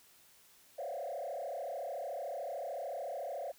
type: tone with frequency modulation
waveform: sine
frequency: 622.3 Hz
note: D#5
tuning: in tune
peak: -36 dBFS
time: 0.78-3.52 s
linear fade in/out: 10 ms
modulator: 33.6 Hz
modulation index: 3
effects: tanh soft clip ceiling -33 dBFS + white hiss -63 dBFS RMS until 3.58 s